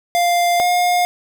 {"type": "tone pair in turn", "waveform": "square", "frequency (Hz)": [698.5, 711.9], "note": ["F5", "F5"], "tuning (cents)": [0, 33], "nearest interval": "unison", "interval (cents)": 33, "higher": "second", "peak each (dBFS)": -14, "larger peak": "neither", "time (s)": [[0.15, 0.6], [0.6, 1.05]], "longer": "neither", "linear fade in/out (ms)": 0, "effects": []}